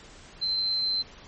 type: tone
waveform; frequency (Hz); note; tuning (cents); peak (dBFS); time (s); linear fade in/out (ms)
sine; 4099; C8; -36; -24; 0.41-1.03; 20
effects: pink hiss -49 dBFS RMS until 1.27 s + MP3 32 kbps